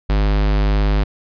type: tone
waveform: square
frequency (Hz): 50.9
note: G#1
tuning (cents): -34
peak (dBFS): -14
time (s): 0.09-1.04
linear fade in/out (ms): 10
effects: resampled to 11025 Hz

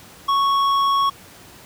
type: tone with hard clipping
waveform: sine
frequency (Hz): 1108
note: C#6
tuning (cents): -1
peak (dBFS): -17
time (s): 0.28-1.1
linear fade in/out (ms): 10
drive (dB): 8
effects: pink hiss -44 dBFS RMS until 1.65 s + high-pass 80 Hz 12 dB/octave

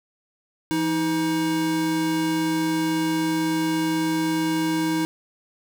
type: tone pair together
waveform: square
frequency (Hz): 167.9 / 317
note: E3 / D#4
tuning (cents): +32 / +32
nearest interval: major seventh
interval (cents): 1100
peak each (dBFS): -31 / -22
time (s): 0.71-5.05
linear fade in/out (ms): 0
effects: none

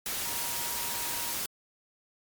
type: tone in noise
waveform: sine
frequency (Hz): 947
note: A#5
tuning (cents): +27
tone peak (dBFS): -42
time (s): 0.25-1.32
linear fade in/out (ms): 2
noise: white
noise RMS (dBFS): -33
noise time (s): 0.06-1.46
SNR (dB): -12
effects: MP3 96 kbps

